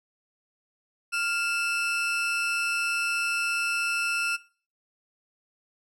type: tone pair together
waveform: 40% pulse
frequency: 1396.9 / 2637 Hz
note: F6 / E7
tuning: 0 / 0 cents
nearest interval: major seventh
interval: 1100 cents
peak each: -28 / -27 dBFS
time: 1.12-4.37 s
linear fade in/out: 20 ms
effects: noise-tail reverb RT60 0.4 s tail -19 dB re dry + low-pass 12000 Hz 12 dB/octave